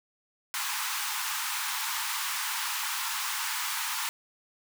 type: high-pass noise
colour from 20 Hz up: pink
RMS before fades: -32 dBFS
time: 0.54-4.09 s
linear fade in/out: 0 ms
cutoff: 840 Hz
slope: 96 dB/octave
effects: none